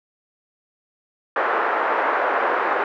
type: band-pass noise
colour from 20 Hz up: white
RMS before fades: -21 dBFS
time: 1.36-2.84 s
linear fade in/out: 2 ms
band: 400 to 1500 Hz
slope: 24 dB/octave
effects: none